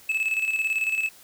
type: tone with tremolo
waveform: triangle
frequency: 2605 Hz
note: E7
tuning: 21 cents flat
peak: -19 dBFS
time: 0.09-1.09 s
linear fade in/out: 5 ms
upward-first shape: square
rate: 18 Hz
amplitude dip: 55%
effects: white hiss -51 dBFS RMS until 1.23 s